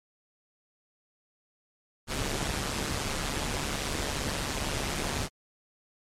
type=noise with amplitude modulation; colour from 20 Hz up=pink; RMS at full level=-28 dBFS; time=2.07-5.29 s; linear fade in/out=50 ms; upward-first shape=sine; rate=143 Hz; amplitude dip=70%; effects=low-pass 9000 Hz 12 dB/octave + MP3 64 kbps